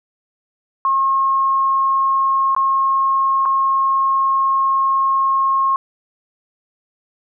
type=tone with dropouts; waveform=sine; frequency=1079 Hz; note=C#6; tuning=47 cents flat; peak=-13 dBFS; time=0.85-5.76 s; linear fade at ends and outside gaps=1 ms; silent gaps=2.549-2.564 / 3.454-3.458 s; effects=none